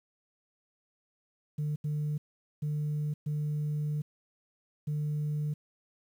sine tone bursts at uneven times, 150 Hz, D3, 37 cents sharp, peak -27 dBFS, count 5, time 1.58-1.76 / 1.84-2.18 / 2.62-3.14 / 3.26-4.02 / 4.87-5.54 s, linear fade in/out 10 ms, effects tanh soft clip ceiling -27 dBFS + 10-bit

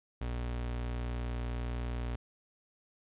35% pulse tone, 59.9 Hz, A#1, 48 cents sharp, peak -32 dBFS, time 0.21-2.16 s, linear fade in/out 5 ms, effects resampled to 8000 Hz + 12-bit

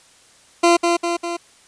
20% pulse tone with echo, 342.8 Hz, F4, 32 cents flat, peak -6 dBFS, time 0.63-0.77 s, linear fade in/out 10 ms, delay 200 ms, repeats 3, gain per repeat -4 dB, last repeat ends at 1.37 s, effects white hiss -51 dBFS RMS until 1.67 s + resampled to 22050 Hz

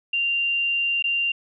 sine tone with dropouts, 2780 Hz, F7, 9 cents flat, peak -20 dBFS, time 0.13-1.32 s, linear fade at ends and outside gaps 5 ms, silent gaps 1.025-1.04 s, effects none

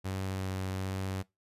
sawtooth tone with vibrato, 94.9 Hz, F#2, 44 cents sharp, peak -29 dBFS, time 0.04-1.23 s, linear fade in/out 20 ms, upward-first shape sine, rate 1.3 Hz, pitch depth 10 cents each way, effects noise-tail reverb RT60 0.2 s tail -22 dB re dry + resampled to 32000 Hz

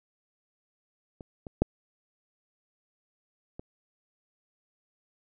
clicks, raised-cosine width 2 ms, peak -29 / -26 / -8 / -26 dBFS, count 4, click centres 1.208 / 1.468 / 1.62 / 3.595 s, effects none

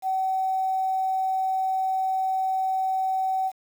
sine tone with quantisation, 760 Hz, F#5, 46 cents sharp, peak -22 dBFS, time 0.02-3.52 s, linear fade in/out 50 ms, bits 8, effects none

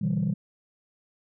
sine chord, E minor seventh, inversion second, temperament equal, 123.47 / 146.83 / 164.81 / 196 Hz, B2 / D3 / E3 / G3, 0 / 0 / 0 / 0 cents, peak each -30 / -31 / -26 / -26 dBFS, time 0.01-0.34 s, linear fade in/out 10 ms, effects tanh soft clip ceiling -18 dBFS

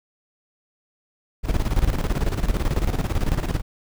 brown noise with tremolo, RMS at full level -19 dBFS, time 1.43-3.62 s, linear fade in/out 50 ms, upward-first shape square, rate 18 Hz, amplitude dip 70%, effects none

